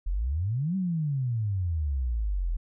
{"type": "exponential two-way sweep", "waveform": "sine", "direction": "up then down", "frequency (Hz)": [39.48, 194.6, 39.48], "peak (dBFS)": -25, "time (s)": [0.06, 2.57], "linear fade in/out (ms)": 10, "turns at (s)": 0.76, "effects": []}